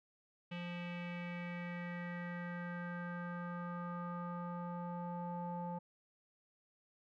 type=tone with low-pass filter sweep; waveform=square; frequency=174.7 Hz; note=F3; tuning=1 cent sharp; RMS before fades=-43 dBFS; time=0.51-5.79 s; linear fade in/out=10 ms; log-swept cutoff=2800 to 830 Hz; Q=4.3; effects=none

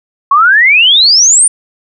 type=exponential sweep; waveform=sine; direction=up; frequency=1081 to 9397 Hz; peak=-3 dBFS; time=0.31-1.48 s; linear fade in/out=5 ms; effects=none

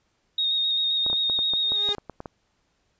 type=tone with vibrato; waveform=sine; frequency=3725 Hz; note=A#7; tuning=2 cents flat; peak=-21 dBFS; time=0.38-1.93 s; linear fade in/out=5 ms; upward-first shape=square; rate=7.6 Hz; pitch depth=17 cents each way
type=clicks; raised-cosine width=1 ms; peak=-21 dBFS; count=12; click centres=1.064 / 1.1 / 1.13 / 1.298 / 1.39 / 1.536 / 1.72 / 1.889 / 1.983 / 2.097 / 2.204 / 2.258 s
type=tone with exponential growth; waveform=sawtooth; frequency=410.1 Hz; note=G#4; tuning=22 cents flat; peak=-25 dBFS; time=1.49-1.95 s; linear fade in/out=0 ms; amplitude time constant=100 ms
effects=pink hiss -70 dBFS RMS until 2.99 s + resampled to 16000 Hz

